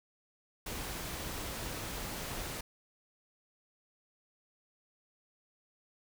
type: noise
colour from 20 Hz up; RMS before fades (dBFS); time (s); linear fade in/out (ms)
pink; -40; 0.66-2.61; 5
effects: none